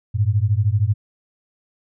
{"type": "beating tone pair", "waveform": "sine", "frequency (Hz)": [97.9, 110.9], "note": ["G2", "A2"], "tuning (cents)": [-2, 14], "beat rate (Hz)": 13, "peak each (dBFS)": -18, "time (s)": [0.14, 0.94], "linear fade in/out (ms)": 20, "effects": []}